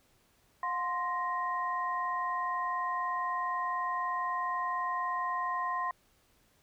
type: tone cluster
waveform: sine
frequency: 717 / 1046 / 1872 Hz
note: F5 / C6 / A#6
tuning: +45 / -1 / +7 cents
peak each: -39 / -31 / -40 dBFS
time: 0.63-5.91 s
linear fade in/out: 2 ms
effects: pink hiss -68 dBFS RMS until 6.62 s